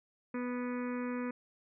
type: harmonic tone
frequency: 246.6 Hz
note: B3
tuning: 2 cents flat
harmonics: 1 / 2 / 4 / 5 / 6 / 7 / 8 / 9 / 10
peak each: -35 / -41 / -47 / -49 / -51 / -52 / -53 / -54 / -55 dBFS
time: 0.34-1.31 s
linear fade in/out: 5 ms
effects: none